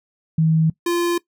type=tone pair in turn; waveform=sine / square; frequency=160 / 345.6 Hz; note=D#3 / F4; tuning=+49 / -18 cents; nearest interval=octave + minor second; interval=1333 cents; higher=second; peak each=-13 / -18 dBFS; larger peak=first; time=0.38-0.7 / 0.86-1.18 s; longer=neither; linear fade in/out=5 ms; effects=noise-tail reverb RT60 0.1 s tail -20 dB re dry